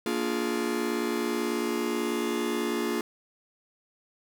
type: chord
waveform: 45% pulse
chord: Bb dominant seventh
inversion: none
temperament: just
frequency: 233.1 / 291.4 / 349.6 / 419.5 Hz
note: Bb3 / D4 / F4 / Ab4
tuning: 0 / -13 / +2 / +17 cents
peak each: -32 / -34 / -31 / -33 dBFS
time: 0.06-3.01 s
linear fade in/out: 2 ms
effects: none